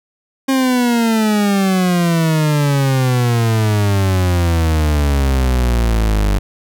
40% pulse exponential sweep, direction down, 270 to 49 Hz, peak -11 dBFS, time 0.48-6.39 s, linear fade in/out 10 ms, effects none

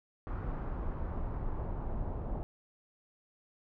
brown noise with low-pass filter sweep, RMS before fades -36 dBFS, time 0.27-2.43 s, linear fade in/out 0 ms, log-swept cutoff 1300 to 840 Hz, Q 1.6, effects none

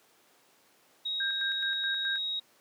sine tone, 3788 Hz, A#7, 27 cents sharp, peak -30 dBFS, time 1.05-2.4 s, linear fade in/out 10 ms
sine tone with tremolo, 1594 Hz, G6, 28 cents sharp, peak -30 dBFS, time 1.2-2.18 s, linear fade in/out 5 ms, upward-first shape square, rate 4.7 Hz, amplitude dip 55%
effects pink hiss -63 dBFS RMS until 2.6 s + high-pass 300 Hz 12 dB/octave

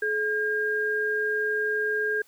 sine tone pair together, 427.2 / 1614 Hz, G#4 / G#6, +49 / -50 cents, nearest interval octave + major seventh, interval 2301 cents, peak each -28 / -25 dBFS, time 0.02-2.22 s, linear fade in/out 5 ms, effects white hiss -60 dBFS RMS until 2.27 s

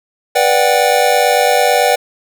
square chord, G major seventh, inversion first, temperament just, 490 / 588 / 735 / 784 Hz, B4 / D5 / F#5 / G5, -14 / +2 / -12 / 0 cents, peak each -16 dBFS, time 0.35-1.96 s, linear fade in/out 10 ms, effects none

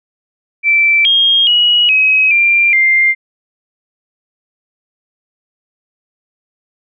sine tone with pitch steps, 2333 / 3240 / 2909 / 2544 / 2378 / 2101 Hz, D7 / G#7 / F#7 / D#7 / D7 / C7, -12 / -43 / -30 / +38 / +21 / +7 cents, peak -7 dBFS, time 0.63-3.15 s, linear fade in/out 50 ms, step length 420 ms, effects none

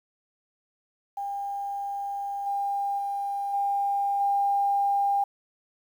sine tone with level steps, 801 Hz, G5, 37 cents sharp, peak -29 / -25 / -27 / -23 / -21 dBFS, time 1.17-5.24 s, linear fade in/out 5 ms, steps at 2.46 / 2.98 / 3.53 / 4.2 s, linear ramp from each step 10 ms, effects 9-bit

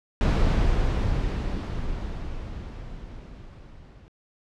brown noise with level ramp, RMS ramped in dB -18 to -47 dBFS, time 0.21-4.08 s, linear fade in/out 0 ms, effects low-pass 5000 Hz 12 dB/octave

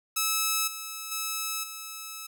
5% pulse tone with level steps, 1300 Hz, E6, 24 cents flat, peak -13 / -24 / -18 / -26 dBFS, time 0.16-2.27 s, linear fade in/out 10 ms, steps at 0.67 / 1.11 / 1.63 s, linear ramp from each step 10 ms, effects none

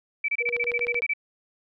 sine tone bursts, 2313 Hz, D7, 27 cents flat, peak -22 dBFS, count 13, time 0.24-1.136 s, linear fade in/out 5 ms, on 44 ms, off 27 ms
sine tone, 480 Hz, B4, 49 cents flat, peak -30 dBFS, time 0.4-1.01 s, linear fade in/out 10 ms
click train, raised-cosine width 0.3 ms, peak -20 dBFS, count 8, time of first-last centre 0.49-1.02 s, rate 13.2 Hz
effects none

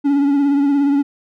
triangle tone with vibrato, 282.3 Hz, C#4, 32 cents sharp, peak -10 dBFS, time 0.04-1.03 s, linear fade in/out 20 ms, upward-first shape triangle, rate 17 Hz, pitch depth 48 cents each way, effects none

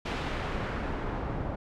pink noise with low-pass filter sweep, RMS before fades -33 dBFS, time 0.05-1.56 s, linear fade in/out 10 ms, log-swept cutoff 3200 to 910 Hz, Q 0.78, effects none

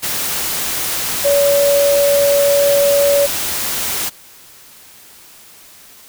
sine tone in noise, 567 Hz, C#5, 39 cents sharp, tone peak -10 dBFS, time 1.24-3.27 s, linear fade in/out 20 ms, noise white, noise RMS -20 dBFS, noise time 0.02-4.1 s, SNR +7 dB, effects white hiss -42 dBFS RMS until 6.08 s

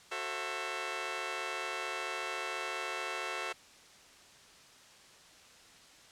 10% pulse chord, F# half-diminished seventh, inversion none, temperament just, 370 / 444 / 532.8 / 666 Hz, F#4 / A4 / C5 / E5, 0 / +16 / +31 / +18 cents, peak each -34 dBFS, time 0.11-3.53 s, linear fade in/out 10 ms, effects white hiss -57 dBFS RMS until 6.11 s + low-pass 7000 Hz 12 dB/octave

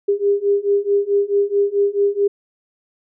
sine beating tone pair, 400.9 / 405.5 Hz, G4 / G#4, +39 / -41 cents, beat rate 4.6 Hz, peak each -18 / -17 dBFS, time 0.08-2.28 s, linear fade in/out 10 ms, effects none

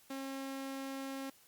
sawtooth tone, 270 Hz, C#4, 45 cents flat, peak -36 dBFS, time 0.1-1.3 s, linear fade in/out 5 ms, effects white hiss -64 dBFS RMS until 1.47 s + Opus 48 kbps

